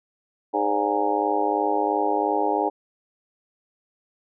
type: harmonic tone with a mistuned harmonic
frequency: 102.9 Hz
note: G#2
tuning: 16 cents flat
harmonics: 3 / 4 / 5 / 6 / 7 / 8 / 9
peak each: -28 / -27 / -30 / -30 / -29 / -24 / -30 dBFS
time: 0.53-2.7 s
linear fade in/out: 20 ms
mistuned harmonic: 6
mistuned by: -97 cents
effects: none